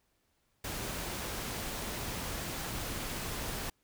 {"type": "noise", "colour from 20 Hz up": "pink", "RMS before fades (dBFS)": -38, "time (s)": [0.64, 3.7], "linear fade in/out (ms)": 5, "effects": ["pink hiss -75 dBFS RMS until 3.83 s"]}